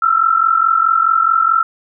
sine tone pair together, 1313.3 / 1358 Hz, E6 / F6, -7 / -49 cents, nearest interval minor second, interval 58 cents, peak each -13 dBFS, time 0.02-1.63 s, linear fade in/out 5 ms, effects none

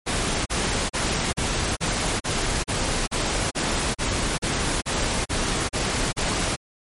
pink noise bursts, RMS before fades -24 dBFS, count 15, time 0.06-6.564 s, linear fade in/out 20 ms, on 400 ms, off 36 ms, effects MP3 48 kbps

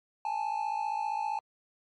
triangle tone pair together, 824.8 / 880 Hz, G#5 / A5, -12 / 0 cents, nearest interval minor second, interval 112 cents, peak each -31 / -30 dBFS, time 0.25-1.39 s, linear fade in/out 2 ms, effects MP3 48 kbps

